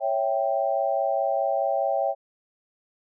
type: chord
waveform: sine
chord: C# diminished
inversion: none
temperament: equal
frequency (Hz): 554.4 / 659.3 / 784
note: C#5 / E5 / G5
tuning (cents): 0 / 0 / 0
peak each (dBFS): -26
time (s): 0-2.15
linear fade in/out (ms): 50
effects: none